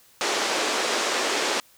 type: band-pass noise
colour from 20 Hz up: pink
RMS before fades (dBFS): -25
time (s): 0.21-1.6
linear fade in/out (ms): 0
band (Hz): 330 to 7500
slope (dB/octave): 24
effects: white hiss -56 dBFS RMS until 1.77 s